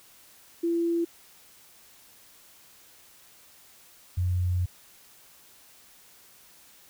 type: tone pair in turn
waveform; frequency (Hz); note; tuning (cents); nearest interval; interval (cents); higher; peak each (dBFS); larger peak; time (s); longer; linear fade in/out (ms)
sine; 338 / 89.77; E4 / F2; +43 / +48; octave + major seventh; 2295; first; -23; neither; 0.63-1.05 / 4.17-4.66; second; 10
effects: white hiss -55 dBFS RMS until 6.89 s